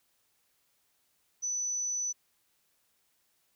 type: tone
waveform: sine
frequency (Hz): 5980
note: F#8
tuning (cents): +17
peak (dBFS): -30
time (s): 1.42-2.13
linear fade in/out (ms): 20
effects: white hiss -73 dBFS RMS until 3.55 s